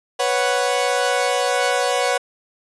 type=chord; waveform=sawtooth; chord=B suspended second; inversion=none; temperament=equal; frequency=493.9 / 554.4 / 740 Hz; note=B4 / C#5 / F#5; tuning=0 / 0 / 0 cents; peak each=-18 dBFS; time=0.19-2.18 s; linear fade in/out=10 ms; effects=resampled to 24000 Hz